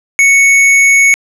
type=tone; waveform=square; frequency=2217 Hz; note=C#7; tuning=in tune; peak=-5 dBFS; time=0.19-1.14 s; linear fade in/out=0 ms; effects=low-pass 10000 Hz 12 dB/octave